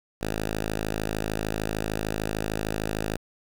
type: tone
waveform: 5% pulse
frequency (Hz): 53.3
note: G#1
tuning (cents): +46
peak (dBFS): -16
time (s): 0.21-3.17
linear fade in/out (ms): 5
effects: 8-bit